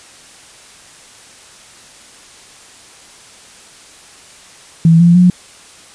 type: tone with pitch steps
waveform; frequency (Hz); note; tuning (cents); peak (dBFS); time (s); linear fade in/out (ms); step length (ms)
sine; 164.7 / 171.89 / 179.4; E3 / F3 / F3; -1 / -27 / +47; -4; 4.85-5.3; 2; 150
effects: white hiss -40 dBFS RMS until 5.94 s + resampled to 22050 Hz